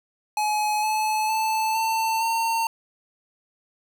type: tone with pitch steps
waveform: square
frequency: 847 / 862.3 / 877.9 / 893.7 / 909.9 Hz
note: G#5 / A5 / A5 / A5 / A#5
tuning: +34 / -35 / -4 / +27 / -42 cents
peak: -22 dBFS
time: 0.37-2.67 s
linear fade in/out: 2 ms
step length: 460 ms
effects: none

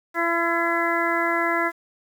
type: harmonic tone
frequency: 337.7 Hz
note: E4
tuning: 42 cents sharp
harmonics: 1 / 2 / 3 / 4 / 5 / 6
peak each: -27 / -27 / -27 / -27 / -27 / -27 dBFS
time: 0.14-1.72 s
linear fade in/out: 50 ms
effects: 8-bit

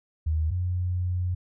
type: tone pair in turn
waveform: sine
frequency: 78.6 / 89.98 Hz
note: D#2 / F#2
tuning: +18 / -48 cents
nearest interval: major second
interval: 234 cents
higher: second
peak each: -22 / -24 dBFS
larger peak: first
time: 0.26-0.51 / 0.51-1.35 s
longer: second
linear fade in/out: 10 ms
effects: none

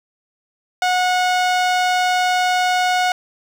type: tone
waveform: sawtooth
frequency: 730 Hz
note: F#5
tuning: 24 cents flat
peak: -11 dBFS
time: 0.82-3.12 s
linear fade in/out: 2 ms
effects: low-pass 6000 Hz 12 dB/octave + 7-bit

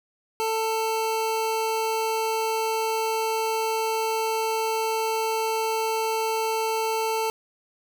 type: tone pair together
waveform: square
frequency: 443.8 / 890 Hz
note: A4 / A5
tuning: +15 / +20 cents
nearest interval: octave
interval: 1205 cents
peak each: -27 dBFS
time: 0.4-7.3 s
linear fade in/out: 0 ms
effects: none

